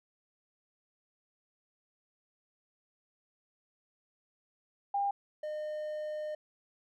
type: tone pair in turn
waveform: sine / triangle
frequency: 802 / 609 Hz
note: G5 / D#5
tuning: +39 / -37 cents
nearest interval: perfect fourth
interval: 476 cents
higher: first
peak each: -28 / -33 dBFS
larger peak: first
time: 4.94-5.11 / 5.43-6.35 s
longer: second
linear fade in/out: 5 ms
effects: none